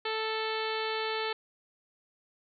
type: harmonic tone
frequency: 440 Hz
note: A4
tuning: in tune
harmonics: 1 / 2 / 3 / 4 / 5 / 6 / 7 / 8 / 9 / 10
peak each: -34 / -37 / -39 / -40 / -41 / -42 / -42 / -43 / -44 / -44 dBFS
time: 0.05-1.33 s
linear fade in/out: 5 ms
effects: none